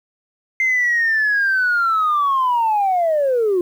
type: linear sweep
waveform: sine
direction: down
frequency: 2093 to 344.4 Hz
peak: -13 dBFS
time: 0.6-3.61 s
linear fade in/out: 2 ms
effects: tanh soft clip ceiling -11 dBFS + 8-bit